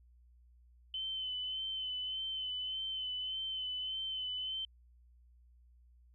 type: tone with vibrato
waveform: sine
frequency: 3050 Hz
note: G7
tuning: 48 cents flat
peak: -36 dBFS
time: 0.94-4.65 s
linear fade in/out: 2 ms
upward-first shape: sine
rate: 1.7 Hz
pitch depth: 29 cents each way
effects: added 60 Hz sine -60 dBFS peak until 6.14 s